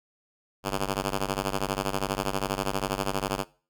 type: ring-modulated tone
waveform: 5% pulse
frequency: 97.4 Hz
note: G2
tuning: 11 cents flat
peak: -13 dBFS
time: 0.63-3.45 s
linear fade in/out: 50 ms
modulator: 54.9 Hz
effects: noise-tail reverb RT60 0.4 s tail -21 dB re dry